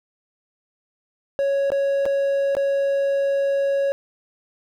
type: tone with dropouts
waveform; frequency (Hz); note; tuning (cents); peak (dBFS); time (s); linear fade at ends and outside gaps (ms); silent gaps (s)
triangle; 554.4; C#5; 0; -16; 1.39-3.92; 0; 1.703-1.719 / 2.055-2.062 / 2.551-2.568
effects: none